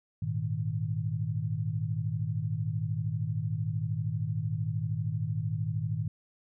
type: chord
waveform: sine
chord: Ab suspended second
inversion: none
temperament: just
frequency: 103.83 / 116.8 / 155.74 Hz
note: Ab2 / Bb2 / Eb3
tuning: 0 / +4 / +2 cents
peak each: -33 dBFS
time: 0.22-6.08 s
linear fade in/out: 5 ms
effects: none